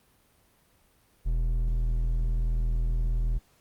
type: tone with hard clipping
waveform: triangle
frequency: 40.65 Hz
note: E1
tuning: 23 cents flat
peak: -25 dBFS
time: 1.25-3.39 s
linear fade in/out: 20 ms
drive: 10 dB
effects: pink hiss -64 dBFS RMS until 3.6 s + Opus 32 kbps